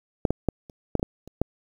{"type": "clicks", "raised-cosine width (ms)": 2, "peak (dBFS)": [-6, -10, -8, -30, -7, -19, -9, -29, -8], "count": 9, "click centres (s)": [0.252, 0.306, 0.487, 0.698, 0.953, 0.996, 1.029, 1.276, 1.416], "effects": ["8-bit"]}